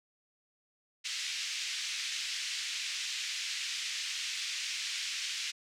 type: band-pass noise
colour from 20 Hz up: pink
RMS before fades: -37 dBFS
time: 1.04-5.52 s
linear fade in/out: 20 ms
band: 2200 to 6700 Hz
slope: 24 dB/octave
effects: none